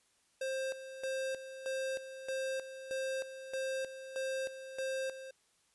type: tone with tremolo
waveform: square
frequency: 529 Hz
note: C5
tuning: 19 cents sharp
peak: -35 dBFS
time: 0.41-5.31 s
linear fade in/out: 5 ms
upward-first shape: square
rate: 1.6 Hz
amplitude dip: 70%
effects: white hiss -72 dBFS RMS until 5.74 s + resampled to 24000 Hz